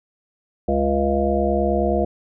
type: harmonic tone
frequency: 69.3 Hz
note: C#2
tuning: in tune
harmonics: 1 / 3 / 5 / 7 / 9 / 10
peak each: -24 / -24 / -24 / -24 / -24 / -24 dBFS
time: 0.68-2.05 s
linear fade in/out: 5 ms
effects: none